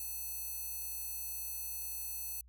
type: tone with high-pass filter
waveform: square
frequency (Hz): 869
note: A5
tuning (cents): -22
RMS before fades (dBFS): -41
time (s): 0-2.41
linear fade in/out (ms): 2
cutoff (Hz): 11000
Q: 0.68
effects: added 60 Hz sine -56 dBFS peak until 2.48 s